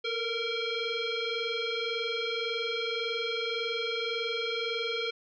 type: tone with frequency modulation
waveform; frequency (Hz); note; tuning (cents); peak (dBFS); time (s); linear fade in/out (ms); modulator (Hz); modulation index
sine; 1396.9; F6; 0; -29; 0.04-5.11; 10; 924; 2.7
effects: none